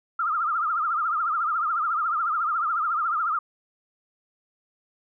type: tone with vibrato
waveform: sine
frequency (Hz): 1291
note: E6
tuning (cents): -37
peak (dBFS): -22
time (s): 0.19-3.39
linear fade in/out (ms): 5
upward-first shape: triangle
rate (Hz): 14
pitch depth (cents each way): 160
effects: none